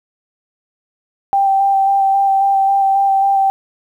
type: tone with vibrato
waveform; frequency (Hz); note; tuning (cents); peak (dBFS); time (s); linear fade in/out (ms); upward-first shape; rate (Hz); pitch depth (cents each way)
sine; 784; G5; 0; -10; 1.33-3.5; 0; square; 3.7; 12
effects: 8-bit